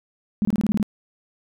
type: tone bursts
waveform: sine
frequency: 209 Hz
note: G#3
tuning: 11 cents sharp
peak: -17 dBFS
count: 8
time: 0.42-0.828 s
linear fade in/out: 0 ms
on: 30 ms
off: 24 ms
effects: none